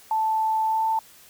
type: tone with pitch glide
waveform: sine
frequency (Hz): 879 to 888.2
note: A5 to A5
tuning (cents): -2 to +16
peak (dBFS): -20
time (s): 0.11-0.99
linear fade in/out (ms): 2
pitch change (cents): +18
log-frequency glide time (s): 0.63-0.87
effects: white hiss -51 dBFS RMS until 1.29 s